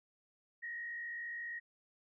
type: tone with frequency modulation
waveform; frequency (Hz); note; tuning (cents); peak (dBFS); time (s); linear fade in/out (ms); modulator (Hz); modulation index
sine; 1883; A#6; +17; -40; 0.62-1.6; 20; 54.7; 0.69
effects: none